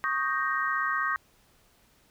sine chord, Eb dominant seventh, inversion third, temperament equal, 1108.7 / 1244.5 / 1568 / 1864.7 Hz, Db6 / Eb6 / G6 / Bb6, 0 / 0 / 0 / 0 cents, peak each -31 dBFS, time 0.04-1.16 s, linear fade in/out 0 ms, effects pink hiss -63 dBFS RMS until 2.1 s

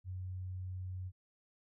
sine tone, 92.3 Hz, F#2, 4 cents flat, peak -39 dBFS, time 0.04-1.12 s, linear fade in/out 50 ms, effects none

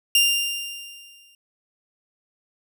sawtooth tone with exponential decay, 2794 Hz, F7, in tune, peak -10 dBFS, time 0.15-1.35 s, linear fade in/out 2 ms, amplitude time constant 260 ms, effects none

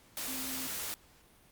sine tone in noise, 261.6 Hz, C4, in tune, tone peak -43 dBFS, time 0.28-0.67 s, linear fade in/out 0 ms, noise white, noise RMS -38 dBFS, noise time 0.17-0.94 s, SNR -8 dB, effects pink hiss -62 dBFS RMS until 1.51 s + Opus 48 kbps

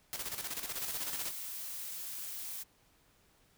white noise with tremolo, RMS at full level -38 dBFS, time 0.13-1.31 s, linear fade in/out 0 ms, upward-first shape square, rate 16 Hz, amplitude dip 60%
blue noise, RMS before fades -42 dBFS, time 0.77-2.64 s, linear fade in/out 20 ms
effects pink hiss -68 dBFS RMS until 3.57 s

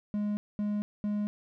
triangle tone bursts, 207.7 Hz, G#3, in tune, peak -26 dBFS, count 3, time 0.14-1.27 s, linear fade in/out 0 ms, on 230 ms, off 220 ms, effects none

